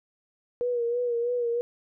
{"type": "tone with vibrato", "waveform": "sine", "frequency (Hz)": 479.4, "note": "A#4", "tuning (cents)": 48, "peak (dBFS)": -24, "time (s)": [0.61, 1.61], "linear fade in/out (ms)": 0, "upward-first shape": "sine", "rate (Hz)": 3.1, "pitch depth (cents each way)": 45, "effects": []}